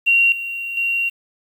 sine tone with level steps, 2754 Hz, F7, 25 cents flat, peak -11 / -24 / -17 dBFS, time 0.06-1.1 s, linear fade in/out 20 ms, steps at 0.32 / 0.77 s, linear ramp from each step 2 ms, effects 7-bit

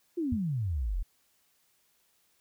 sine exponential sweep, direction down, 361.1 to 36.71 Hz, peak -28 dBFS, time 0.17-1.03 s, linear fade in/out 10 ms
sine tone with exponential decay, 89.1 Hz, F2, 35 cents sharp, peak -25 dBFS, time 0.32-0.42 s, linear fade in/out 5 ms, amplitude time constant 21 ms
effects white hiss -70 dBFS RMS until 2.4 s

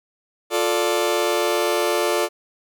sawtooth chord, D minor, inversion first, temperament just, 352.4 / 440.5 / 587.3 Hz, F4 / A4 / D5, +16 / +2 / 0 cents, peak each -19 dBFS, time 0.5-2.29 s, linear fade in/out 50 ms, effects none

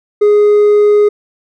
sine tone with hard clipping, 415.7 Hz, G#4, 2 cents sharp, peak -6 dBFS, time 0.21-1.09 s, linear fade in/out 10 ms, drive 2 dB, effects none

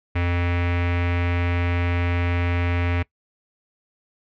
square tone with low-pass filter, 87.31 Hz, F2, in tune, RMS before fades -22 dBFS, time 0.15-3.03 s, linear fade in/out 10 ms, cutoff 2300 Hz, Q 3.3, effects noise-tail reverb RT60 0.1 s tail -21 dB re dry

